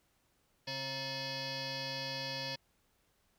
sine tone with frequency modulation, 2549 Hz, D#7, 41 cents sharp, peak -35 dBFS, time 0.67-2.56 s, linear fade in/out 10 ms, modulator 402 Hz, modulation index 6.5, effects tanh soft clip ceiling -34 dBFS + pink hiss -74 dBFS RMS until 3.38 s

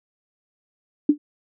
sine tone with exponential decay, 294.8 Hz, D4, 7 cents sharp, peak -8 dBFS, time 1.09-1.18 s, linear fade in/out 5 ms, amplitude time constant 18 ms, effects none

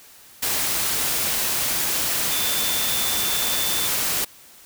sine tone in noise, 3533 Hz, A7, 6 cents sharp, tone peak -28 dBFS, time 2.31-3.88 s, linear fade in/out 10 ms, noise white, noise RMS -23 dBFS, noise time 0.42-4.25 s, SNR -8 dB, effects white hiss -48 dBFS RMS until 4.65 s

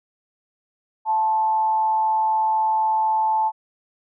sine tone with frequency modulation, 876 Hz, A5, 8 cents flat, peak -17 dBFS, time 1.05-3.52 s, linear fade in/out 50 ms, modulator 186 Hz, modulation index 0.25, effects none

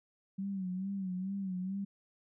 sine tone with vibrato, 190 Hz, F#3, 46 cents sharp, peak -34 dBFS, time 0.38-1.85 s, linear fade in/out 10 ms, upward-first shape sine, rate 2.3 Hz, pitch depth 78 cents each way, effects none

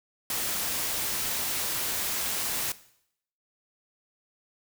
white noise, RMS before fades -30 dBFS, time 0.3-2.72 s, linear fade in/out 2 ms, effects noise-tail reverb RT60 0.7 s tail -17 dB re dry

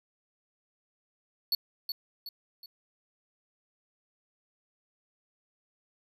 square tone with echo, 4435 Hz, C#8, in tune, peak -25 dBFS, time 1.52-1.55 s, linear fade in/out 2 ms, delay 370 ms, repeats 3, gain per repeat -7 dB, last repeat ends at 2.66 s, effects none

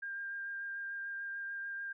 sine tone with vibrato, 1600 Hz, G6, 35 cents sharp, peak -38 dBFS, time 0.02-1.93 s, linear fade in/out 10 ms, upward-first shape triangle, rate 6.8 Hz, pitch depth 15 cents each way, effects none

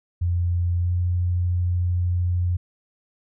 sine tone with pitch glide, 87.31 to 88.68 Hz, F2 to F2, 0 to +27 cents, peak -19 dBFS, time 0.21-2.57 s, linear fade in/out 10 ms, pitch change +27 cents, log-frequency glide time 0.81-0.9 s, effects none

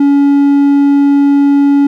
triangle tone, 282.3 Hz, C#4, 32 cents sharp, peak -3 dBFS, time 0-1.87 s, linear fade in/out 5 ms, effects none

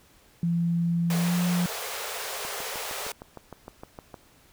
sine tone with pitch glide, 170 to 176 Hz, F3 to F3, -46 to +14 cents, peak -22 dBFS, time 0.43-1.66 s, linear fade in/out 2 ms, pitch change +60 cents, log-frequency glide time 1.14-1.35 s
pink high-pass noise, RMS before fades -34 dBFS, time 1.1-3.12 s, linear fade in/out 2 ms, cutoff 400 Hz, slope 96 dB/octave
click train, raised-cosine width 1 ms, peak -25 dBFS, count 12, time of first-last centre 2.45-4.142 s, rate 6.5 Hz
effects pink hiss -58 dBFS RMS until 4.52 s

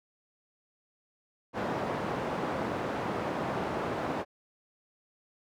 white band-pass noise, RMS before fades -33 dBFS, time 1.53-4.25 s, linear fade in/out 50 ms, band 110 to 820 Hz, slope 12 dB/octave, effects none

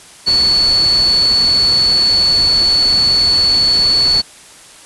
sine tone in noise, 4435 Hz, C#8, in tune, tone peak -9 dBFS, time 0.26-4.22 s, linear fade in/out 20 ms, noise pink, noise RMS -25 dBFS, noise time 0.26-4.22 s, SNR +13 dB, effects white hiss -39 dBFS RMS until 4.85 s + resampled to 24000 Hz

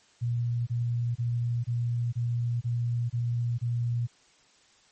sine tone bursts, 119.2 Hz, A#2, 39 cents sharp, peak -25 dBFS, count 8, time 0.21-4.072 s, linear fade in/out 20 ms, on 460 ms, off 26 ms, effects white hiss -61 dBFS RMS until 4.91 s + MP3 32 kbps

